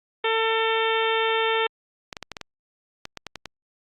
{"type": "harmonic tone", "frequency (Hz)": 448.1, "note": "A4", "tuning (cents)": 32, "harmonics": [1, 2, 3, 4, 5, 6, 7, 8], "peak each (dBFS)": [-24, -27, -29, -30, -31, -32, -32, -33], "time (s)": [0.24, 1.67], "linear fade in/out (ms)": 5}
{"type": "clicks", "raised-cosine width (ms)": 0.2, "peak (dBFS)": -16, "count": 11, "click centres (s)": [2.128, 2.168, 2.227, 2.317, 2.368, 2.413, 3.054, 3.173, 3.267, 3.357, 3.457]}
{"effects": ["Opus 48 kbps"]}